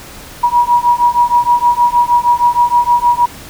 sine beating tone pair, 959 / 965.4 Hz, A#5 / B5, +49 / -40 cents, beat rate 6.4 Hz, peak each -11 dBFS, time 0.43-3.26 s, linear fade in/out 10 ms, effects pink hiss -33 dBFS RMS until 3.49 s

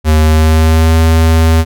square tone with pitch glide, 77.78 to 81.04 Hz, D#2 to E2, 0 to -29 cents, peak -6 dBFS, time 0.04-1.65 s, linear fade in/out 50 ms, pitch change +71 cents, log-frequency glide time 0.17-0.96 s, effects none

